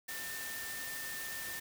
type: tone in noise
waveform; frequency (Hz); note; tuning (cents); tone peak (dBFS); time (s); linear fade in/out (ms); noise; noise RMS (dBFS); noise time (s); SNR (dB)
sine; 1798; A6; +37; -43; 0.08-1.6; 10; white; -43; 0.08-1.6; -3
effects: none